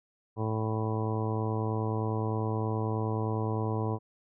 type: harmonic tone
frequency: 109.6 Hz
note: A2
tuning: 6 cents flat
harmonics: 1 / 2 / 3 / 4 / 5 / 6 / 7 / 8 / 9 / 10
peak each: -30 / -37 / -37 / -36 / -42 / -45 / -41 / -48 / -39 / -50 dBFS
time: 0.36-3.99 s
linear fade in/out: 50 ms
effects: none